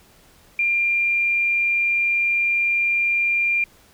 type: tone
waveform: sine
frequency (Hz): 2390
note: D7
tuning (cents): +30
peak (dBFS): -17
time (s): 0.59-3.64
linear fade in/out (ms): 2
effects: pink hiss -53 dBFS RMS until 3.93 s